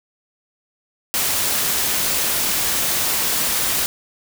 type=noise; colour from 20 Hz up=white; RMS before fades=-20 dBFS; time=1.14-3.86 s; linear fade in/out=0 ms; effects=none